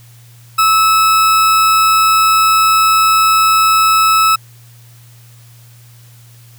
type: tone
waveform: 40% pulse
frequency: 1300 Hz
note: E6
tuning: 24 cents flat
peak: -7 dBFS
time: 0.58-4.36 s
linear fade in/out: 10 ms
effects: added 118 Hz sine -39 dBFS peak until 6.58 s + white hiss -47 dBFS RMS until 6.58 s